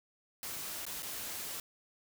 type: noise with dropouts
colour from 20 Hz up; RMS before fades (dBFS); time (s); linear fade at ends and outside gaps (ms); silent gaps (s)
white; -41; 0.43-1.6; 1; 0.853-0.865 / 1.023-1.029
effects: none